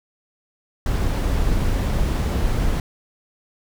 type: noise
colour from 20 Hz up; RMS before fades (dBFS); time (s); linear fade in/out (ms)
brown; -20; 0.86-2.8; 2
effects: none